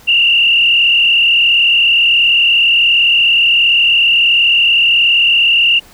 sine tone with frequency modulation, 2794 Hz, F7, in tune, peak -7 dBFS, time 0.07-5.8 s, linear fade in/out 20 ms, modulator 38.6 Hz, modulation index 2.2, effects pink hiss -42 dBFS RMS until 5.93 s

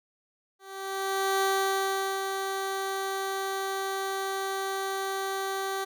15% pulse tone with ADSR envelope, 387.7 Hz, G4, 19 cents flat, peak -17 dBFS, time 0.59-5.85 s, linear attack 830 ms, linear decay 790 ms, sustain -6 dB, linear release 15 ms, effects none

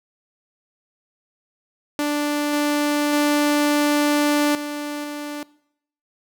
sawtooth tone with level steps, 293.7 Hz, D4, in tune, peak -16 / -14 / -12 / -22 / -24 dBFS, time 1.99-5.43 s, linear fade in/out 0 ms, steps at 2.53 / 3.13 / 4.55 / 5.04 s, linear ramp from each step 2 ms, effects noise-tail reverb RT60 0.7 s tail -21 dB re dry

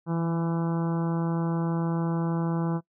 harmonic tone with a mistuned harmonic, 167.1 Hz, E3, 24 cents sharp, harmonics 1 / 2 / 3 / 4 / 5 / 6 / 7 / 8 / 9, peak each -25 / -32 / -38 / -42 / -39 / -41 / -44 / -46 / -49 dBFS, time 0.06-2.81 s, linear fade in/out 50 ms, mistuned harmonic 1, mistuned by -17 cents, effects noise-tail reverb RT60 0.1 s tail -22 dB re dry

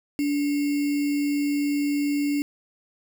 sine tone with sample-and-hold, 288.6 Hz, D4, 30 cents flat, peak -21 dBFS, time 0.19-2.42 s, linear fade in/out 0 ms, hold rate 2450 Hz, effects none

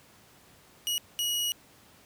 sawtooth tone bursts at uneven times, 2905 Hz, F#7, 32 cents flat, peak -24 dBFS, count 2, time 0.87-0.98 / 1.19-1.52 s, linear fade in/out 0 ms, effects pink hiss -57 dBFS RMS until 2.05 s + high-pass 80 Hz 12 dB/octave

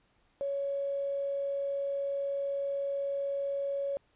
sine tone with quantisation, 558 Hz, C#5, 11 cents sharp, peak -30 dBFS, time 0.41-3.97 s, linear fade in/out 0 ms, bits 8, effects pink hiss -70 dBFS RMS until 4.15 s + resampled to 8000 Hz

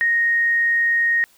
sine tone, 1864.7 Hz, A#6, in tune, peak -15 dBFS, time 0.01-1.24 s, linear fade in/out 0 ms, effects white hiss -55 dBFS RMS until 1.37 s

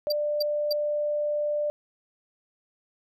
sine tone, 593 Hz, D5, 17 cents sharp, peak -24 dBFS, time 0.07-1.7 s, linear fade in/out 0 ms
square tone bursts, 4699 Hz, D8, in tune, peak -26 dBFS, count 3, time 0.1-0.729 s, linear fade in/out 5 ms, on 23 ms, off 280 ms
effects none

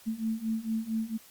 sine beating tone pair, 220 / 224.4 Hz, A3 / A3, 0 / +34 cents, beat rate 4.4 Hz, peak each -33 / -31 dBFS, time 0.06-1.18 s, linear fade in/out 20 ms, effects white hiss -55 dBFS RMS until 1.3 s + Opus 48 kbps

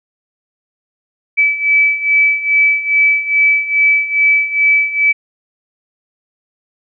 sine beating tone pair, 2300 / 2302.4 Hz, D7 / D7, -37 / -35 cents, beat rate 2.4 Hz, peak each -15 / -11 dBFS, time 1.37-5.13 s, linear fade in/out 20 ms, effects none

